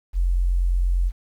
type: tone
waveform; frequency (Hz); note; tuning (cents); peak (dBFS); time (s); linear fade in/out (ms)
sine; 44.34; F1; +27; -17; 0.13-1.12; 50
effects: 9-bit